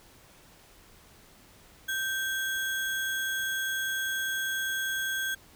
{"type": "tone with sample-and-hold", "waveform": "sine", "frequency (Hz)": 1565, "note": "G6", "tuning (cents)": -3, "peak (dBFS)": -28, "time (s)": [1.88, 5.35], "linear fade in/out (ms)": 10, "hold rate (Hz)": 4900, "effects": ["pink hiss -56 dBFS RMS until 5.55 s"]}